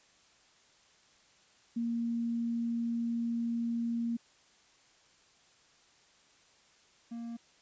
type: tone pair in turn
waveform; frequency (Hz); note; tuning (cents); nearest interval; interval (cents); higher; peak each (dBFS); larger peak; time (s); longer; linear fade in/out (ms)
sine / triangle; 233.3 / 233.3; A#3 / A#3; +2 / +2; unison; 0; neither; -30 / -36; first; 1.76-4.17 / 7.11-7.37; first; 10
effects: white hiss -64 dBFS RMS until 7.61 s + resampled to 16000 Hz